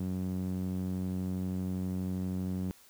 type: tone with band-pass filter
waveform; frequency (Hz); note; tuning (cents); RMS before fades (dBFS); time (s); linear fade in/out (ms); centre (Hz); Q
sawtooth; 92.5; F#2; 0; -34; 0-2.71; 0; 190; 1.9
effects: white hiss -59 dBFS RMS until 2.89 s